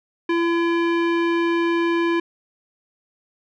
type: tone with low-pass filter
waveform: square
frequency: 338.3 Hz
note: E4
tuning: 45 cents sharp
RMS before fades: -20 dBFS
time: 0.29-2.2 s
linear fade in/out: 5 ms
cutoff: 2400 Hz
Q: 1.4
effects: none